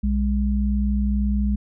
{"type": "tone pair together", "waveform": "sine", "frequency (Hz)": [61.1, 205.1], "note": ["B1", "G#3"], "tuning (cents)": [-18, -21], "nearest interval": "octave + major sixth", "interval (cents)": 2097, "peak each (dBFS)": [-20, -22], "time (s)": [0.03, 1.56], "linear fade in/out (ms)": 10, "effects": []}